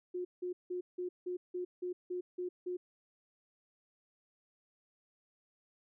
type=tone bursts; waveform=sine; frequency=359.8 Hz; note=F#4; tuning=48 cents flat; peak=-35 dBFS; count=10; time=0.14-2.77 s; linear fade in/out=10 ms; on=110 ms; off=170 ms; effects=none